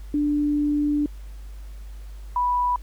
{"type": "tone pair in turn", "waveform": "sine", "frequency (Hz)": [293.7, 984.2], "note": ["D4", "B5"], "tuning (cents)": [0, -6], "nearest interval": "octave + major sixth", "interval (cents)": 2094, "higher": "second", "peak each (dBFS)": -19, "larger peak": "neither", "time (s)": [[0.14, 1.06], [2.36, 2.76]], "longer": "first", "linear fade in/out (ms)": 2, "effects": ["added 50 Hz sine -35 dBFS peak until 2.82 s", "pink hiss -55 dBFS RMS until 2.82 s"]}